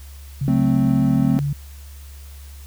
sine tone with pitch glide, 137.2 to 142.7 Hz, C#3 to D3, -17 to -49 cents, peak -19 dBFS, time 0.41-1.53 s, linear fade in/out 5 ms, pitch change +68 cents, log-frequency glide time 0.79-1.26 s
triangle chord, F# diminished, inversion none, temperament equal, 185 / 220 / 261.6 Hz, F#3 / A3 / C4, 0 / 0 / 0 cents, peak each -21 / -18 / -17 dBFS, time 0.48-1.39 s, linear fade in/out 0 ms
effects added 70 Hz sine -36 dBFS peak until 2.66 s + white hiss -48 dBFS RMS until 2.66 s

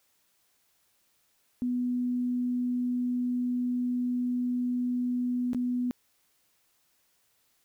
sine tone with dropouts, 246.9 Hz, B3, in tune, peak -26 dBFS, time 1.62-5.91 s, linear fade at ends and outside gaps 0 ms, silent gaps 5.533-5.547 s, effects white hiss -70 dBFS RMS until 7.64 s

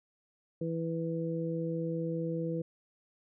harmonic tone, 164.81 Hz, E3, in tune, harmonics 1 / 2 / 3, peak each -34 / -37 / -36 dBFS, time 0.61-2.62 s, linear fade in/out 5 ms, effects none

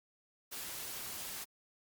white noise, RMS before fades -43 dBFS, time 0.51-1.45 s, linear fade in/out 20 ms, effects Opus 48 kbps

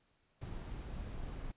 brown noise, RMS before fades -43 dBFS, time 0.41-1.52 s, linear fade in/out 10 ms, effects pink hiss -75 dBFS RMS until 1.56 s + resampled to 8000 Hz

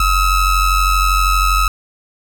square ring-modulated tone, 659.3 Hz, E5, in tune, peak -9 dBFS, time 0-1.68 s, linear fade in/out 2 ms, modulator 613 Hz, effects none

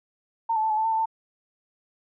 sine tone with pitch steps, 911 / 868 / 883 / 856 / 879 / 898 / 885 / 894 Hz, A#5 / A5 / A5 / A5 / A5 / A5 / A5 / A5, -40 / -24 / +6 / -48 / -2 / +35 / +10 / +27 cents, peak -21 dBFS, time 0.49-1.058 s, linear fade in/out 10 ms, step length 71 ms, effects none

